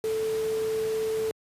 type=tone in noise; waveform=sine; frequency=440 Hz; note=A4; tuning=in tune; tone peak=-25 dBFS; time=0.04-1.31 s; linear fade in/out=0 ms; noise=pink; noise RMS=-40 dBFS; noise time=0.04-1.31 s; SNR=+12 dB; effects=high-pass 100 Hz 12 dB/octave + resampled to 32000 Hz